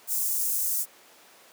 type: high-pass noise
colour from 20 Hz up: white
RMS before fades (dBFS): -27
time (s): 0.07-0.86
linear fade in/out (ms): 50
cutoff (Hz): 6900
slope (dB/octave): 24
effects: pink hiss -53 dBFS RMS until 1.52 s + high-pass 400 Hz 12 dB/octave